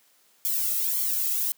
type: noise with flanger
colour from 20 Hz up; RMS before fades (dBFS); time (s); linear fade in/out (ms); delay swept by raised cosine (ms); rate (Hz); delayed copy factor
violet; -26; 0.45-1.52; 0; 0.9 to 1.56; 1.8; +0.95
effects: white hiss -62 dBFS RMS until 1.57 s + high-pass 200 Hz 12 dB/octave